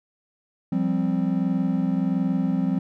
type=chord; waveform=triangle; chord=F suspended second; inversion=none; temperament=equal; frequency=174.61 / 196 / 261.6 Hz; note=F3 / G3 / C4; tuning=0 / 0 / 0 cents; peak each=-23 dBFS; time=0.72-2.79 s; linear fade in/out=5 ms; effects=none